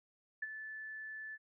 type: tone with ADSR envelope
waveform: sine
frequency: 1745 Hz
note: A6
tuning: 15 cents flat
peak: -34 dBFS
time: 0.42-1.38 s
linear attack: 7 ms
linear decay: 31 ms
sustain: -9 dB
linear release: 40 ms
effects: none